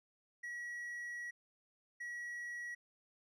triangle tone bursts at uneven times, 1921 Hz, B6, 48 cents flat, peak -40 dBFS, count 2, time 0.43-1.31 / 2-2.75 s, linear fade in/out 10 ms, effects resampled to 32000 Hz

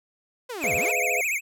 sawtooth linear two-way sweep, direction down then up, 527 to 65.41 to 527 Hz, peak -28 dBFS, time 0.49-0.92 s, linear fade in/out 10 ms, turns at 0.75 s
square tone with vibrato, 2349 Hz, D7, in tune, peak -24 dBFS, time 0.6-1.41 s, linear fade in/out 50 ms, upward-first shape triangle, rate 14 Hz, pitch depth 210 cents each way
sine chord, F half-diminished seventh, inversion first, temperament just, 419.1 / 502.9 / 628.6 / 698.5 Hz, Ab4 / Cb5 / Eb5 / F5, +16 / +31 / +18 / 0 cents, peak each -34 / -30 / -34 / -30 dBFS, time 0.64-1.21 s, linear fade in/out 0 ms
effects none

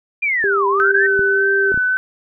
sine linear two-way sweep, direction down then up, 2443 to 959 to 1875 Hz, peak -15 dBFS, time 0.22-1.07 s, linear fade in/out 10 ms, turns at 0.67 s
sine tone with pitch glide, 397.9 to 395.2 Hz, G4 to G4, +26 to +14 cents, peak -17 dBFS, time 0.44-1.72 s, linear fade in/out 0 ms, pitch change -12 cents, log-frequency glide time 0.55-0.81 s
sine tone with vibrato, 1528 Hz, G6, 45 cents flat, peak -14 dBFS, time 0.8-1.97 s, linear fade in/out 0 ms, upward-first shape sine, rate 1.7 Hz, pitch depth 31 cents each way
clicks, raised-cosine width 3 ms, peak -16 dBFS, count 3, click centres 1.193 / 1.743 / 1.776 s
effects none

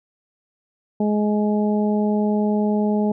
harmonic tone, 210 Hz, G#3, 19 cents sharp, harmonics 1 / 2 / 3 / 4, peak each -18 / -24 / -28 / -30 dBFS, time 1-3.12 s, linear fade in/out 5 ms, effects none

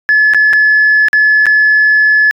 sine tone with dropouts, 1717 Hz, A6, 43 cents flat, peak -4 dBFS, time 0.09-2.31 s, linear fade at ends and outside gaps 0 ms, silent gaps 0.336-0.346 / 0.53-0.534 / 1.084-1.131 / 1.457-1.466 s, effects tanh soft clip ceiling -2 dBFS

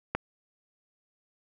click, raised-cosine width 0.5 ms, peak -12 dBFS, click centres 0.15 s, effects none

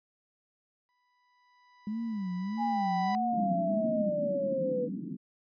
30% pulse tone with exponential growth, 987.8 Hz, B5, in tune, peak -31 dBFS, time 0.89-3.15 s, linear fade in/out 0 ms, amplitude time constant 490 ms
sine tone with vibrato, 203.9 Hz, G#3, 32 cents flat, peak -31 dBFS, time 1.87-4.1 s, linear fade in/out 2 ms, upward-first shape sine, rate 1.6 Hz, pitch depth 220 cents each way
sine linear sweep, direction down, 830.6 to 485.2 Hz, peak -28 dBFS, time 2.57-4.89 s, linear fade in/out 50 ms
pink band-pass noise, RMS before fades -37 dBFS, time 3.32-5.17 s, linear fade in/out 20 ms, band 170 to 300 Hz, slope 48 dB/octave
effects resampled to 11025 Hz

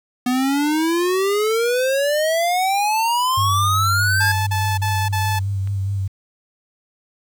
square exponential sweep, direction up, 245.6 to 1661.2 Hz, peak -17 dBFS, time 0.26-4.32 s, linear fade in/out 5 ms
sine tone with vibrato, 98 Hz, G2, in tune, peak -19 dBFS, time 3.37-6.08 s, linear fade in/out 10 ms, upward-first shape sine, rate 4.8 Hz, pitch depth 35 cents each way
sawtooth tone bursts, 870 Hz, A5, 20 cents flat, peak -17 dBFS, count 4, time 4.2-5.394 s, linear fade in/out 10 ms, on 270 ms, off 38 ms
clicks, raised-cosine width 0.3 ms, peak -26 dBFS, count 2, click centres 4.883 / 5.674 s
effects 8-bit

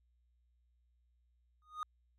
triangle tone with exponential growth, 1236 Hz, D#6, 12 cents flat, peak -32 dBFS, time 1.62-1.83 s, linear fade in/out 1 ms, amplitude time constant 45 ms, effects added 60 Hz sine -70 dBFS peak until 2.18 s

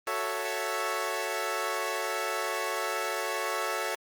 15% pulse chord, F# minor seventh, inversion none, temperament equal, 370 / 440 / 554.4 / 659.3 Hz, F#4 / A4 / C#5 / E5, 0 / 0 / 0 / 0 cents, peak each -31 / -28 / -28 / -29 dBFS, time 0.07-3.95 s, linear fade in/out 2 ms, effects Opus 32 kbps

